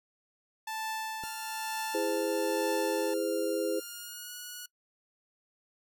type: tone with tremolo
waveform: sawtooth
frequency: 880 Hz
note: A5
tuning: in tune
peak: -29 dBFS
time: 0.67-3.14 s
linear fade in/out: 5 ms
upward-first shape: triangle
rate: 1.1 Hz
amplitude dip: 55%
type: tone with pitch glide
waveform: 5% pulse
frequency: 1396.9 to 1458.7 Hz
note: F6 to F#6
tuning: 0 to -25 cents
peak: -30 dBFS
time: 1.23-4.66 s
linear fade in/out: 5 ms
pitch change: +75 cents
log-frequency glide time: 3.74-4.32 s
type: click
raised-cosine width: 2 ms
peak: -32 dBFS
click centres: 1.237 s
type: chord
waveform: sine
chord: E augmented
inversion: none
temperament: just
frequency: 329.6 / 412 / 515 Hz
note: E4 / G#4 / B#4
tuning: 0 / -14 / -28 cents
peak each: -33 / -33 / -32 dBFS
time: 1.94-3.8 s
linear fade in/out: 10 ms
effects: noise-tail reverb RT60 0.1 s tail -21 dB re dry